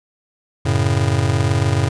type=chord; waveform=square; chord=F# minor; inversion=none; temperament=just; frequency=92.5 / 111 / 138.75 Hz; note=F#2 / A2 / C#3; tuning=0 / +16 / +2 cents; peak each=-20 / -19 / -21 dBFS; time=0.65-1.89 s; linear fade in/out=10 ms; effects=resampled to 22050 Hz